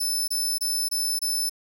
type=tone bursts; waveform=20% pulse; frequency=5274 Hz; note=E8; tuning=in tune; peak=-18 dBFS; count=5; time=0-1.496 s; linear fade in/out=10 ms; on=280 ms; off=24 ms; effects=none